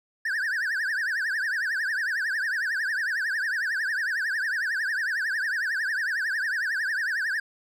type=tone with vibrato; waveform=triangle; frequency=1671 Hz; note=G#6; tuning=10 cents sharp; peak=-23 dBFS; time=0.25-7.4 s; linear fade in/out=5 ms; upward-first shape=triangle; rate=11 Hz; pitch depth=230 cents each way; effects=none